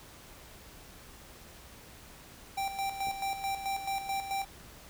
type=tone with tremolo; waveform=square; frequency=784 Hz; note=G5; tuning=in tune; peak=-31 dBFS; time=2.57-4.45 s; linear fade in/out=10 ms; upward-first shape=square; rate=4.6 Hz; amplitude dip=60%
type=clicks; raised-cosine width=2 ms; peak=-34 dBFS; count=2; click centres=3.071 / 3.086 s
effects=added 60 Hz sine -61 dBFS peak until 4.89 s + pink hiss -52 dBFS RMS until 4.89 s